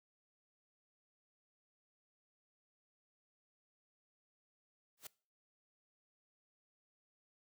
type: noise with exponential growth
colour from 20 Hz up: white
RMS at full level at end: -43 dBFS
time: 4.97-5.07 s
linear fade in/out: 5 ms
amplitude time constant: 20 ms
effects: noise-tail reverb RT60 0.4 s tail -22 dB re dry + high-pass 100 Hz 12 dB/octave